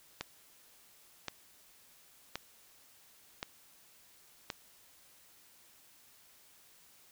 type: click train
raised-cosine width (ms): 0.2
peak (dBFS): -19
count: 5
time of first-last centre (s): 0.21-4.502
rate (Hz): 0.932
effects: white hiss -62 dBFS RMS until 7.11 s